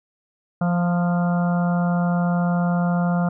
harmonic tone with a mistuned harmonic, 174.61 Hz, F3, in tune, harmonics 1 / 3 / 4 / 5 / 6 / 7 / 8, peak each -18 / -31 / -28 / -36 / -38 / -35 / -34 dBFS, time 0.61-3.29 s, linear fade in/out 5 ms, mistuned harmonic 5, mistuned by +17 cents, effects none

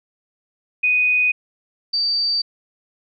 sine tone pair in turn, 2489 / 4631 Hz, D#7 / D8, 0 / -25 cents, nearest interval major seventh, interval 1075 cents, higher second, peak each -14 / -17 dBFS, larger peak first, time 0.83-1.32 / 1.93-2.42 s, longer neither, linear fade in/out 10 ms, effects none

